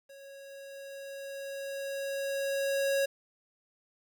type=tone with level ramp; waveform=square; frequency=551 Hz; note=C#5; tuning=11 cents flat; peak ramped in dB=-49 to -26 dBFS; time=0.09-3.06 s; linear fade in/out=10 ms; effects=11-bit